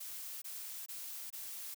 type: noise bursts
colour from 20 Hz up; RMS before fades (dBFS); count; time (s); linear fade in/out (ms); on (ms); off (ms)
blue; -45; 4; 0-1.746; 10; 420; 22
effects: none